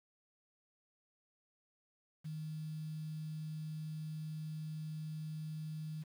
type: tone with quantisation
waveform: sine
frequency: 155.56 Hz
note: D#3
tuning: in tune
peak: -40 dBFS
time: 2.24-6.04 s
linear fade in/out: 20 ms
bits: 10
effects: none